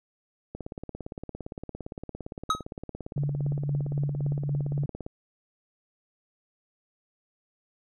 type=click train; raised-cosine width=2 ms; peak=-23 dBFS; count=80; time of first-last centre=0.55-5.064 s; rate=17.5 Hz
type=tone with exponential decay; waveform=square; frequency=1272 Hz; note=D#6; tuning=38 cents sharp; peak=-19 dBFS; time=2.5-2.63 s; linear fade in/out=2 ms; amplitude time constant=28 ms
type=tone with tremolo; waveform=sine; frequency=143.1 Hz; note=D3; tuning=45 cents flat; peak=-24 dBFS; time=3.16-4.86 s; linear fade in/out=5 ms; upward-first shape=sine; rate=3.8 Hz; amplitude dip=40%
effects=low-pass 6000 Hz 12 dB/octave